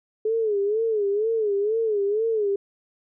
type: tone with vibrato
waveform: sine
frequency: 425.6 Hz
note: G#4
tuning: 42 cents sharp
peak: -20 dBFS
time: 0.25-2.56 s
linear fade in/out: 5 ms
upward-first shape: sine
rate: 2.1 Hz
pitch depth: 120 cents each way
effects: none